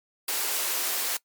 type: high-pass noise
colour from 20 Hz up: white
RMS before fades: -28 dBFS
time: 0.28-1.17 s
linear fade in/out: 5 ms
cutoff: 330 Hz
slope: 24 dB/octave
effects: noise-tail reverb RT60 0.1 s tail -22 dB re dry + MP3 96 kbps